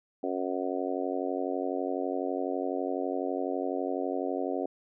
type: harmonic tone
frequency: 92 Hz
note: F#2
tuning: 9 cents flat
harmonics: 3 / 4 / 5 / 6 / 7 / 8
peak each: -34 / -35 / -36 / -37 / -37 / -38 dBFS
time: 0.23-4.66 s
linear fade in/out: 5 ms
effects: none